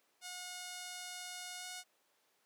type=tone with pitch glide; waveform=5% pulse; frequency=723 to 728 Hz; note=F#5 to F#5; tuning=-40 to -28 cents; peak=-32 dBFS; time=0.21-1.84 s; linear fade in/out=50 ms; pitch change=+12 cents; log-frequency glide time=1.58-1.65 s; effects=pink hiss -74 dBFS RMS until 2.45 s + high-pass 400 Hz 12 dB/octave